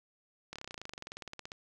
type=slowing click train; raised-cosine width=0.2 ms; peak=-25 dBFS; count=24; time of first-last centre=0.53-1.519 s; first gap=27 ms; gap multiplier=1.04; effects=none